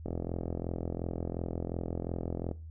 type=click train; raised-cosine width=2 ms; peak=-21 dBFS; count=106; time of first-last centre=0.06-2.513 s; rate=42.8 Hz; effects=noise-tail reverb RT60 0.3 s tail -18 dB re dry + added 80 Hz sine -42 dBFS peak until 2.7 s